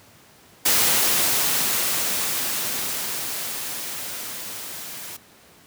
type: noise with level ramp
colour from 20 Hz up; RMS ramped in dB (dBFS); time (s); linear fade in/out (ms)
white; -18 to -36; 0.65-5.17; 10
effects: pink hiss -51 dBFS RMS until 5.66 s + high-pass 100 Hz 12 dB/octave